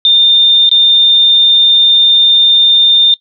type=tone with dropouts; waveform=sine; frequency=3615 Hz; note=A7; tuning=46 cents sharp; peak=-4 dBFS; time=0.05-3.14 s; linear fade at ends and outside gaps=1 ms; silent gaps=0.692-0.714 s; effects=noise-tail reverb RT60 0.1 s tail -20 dB re dry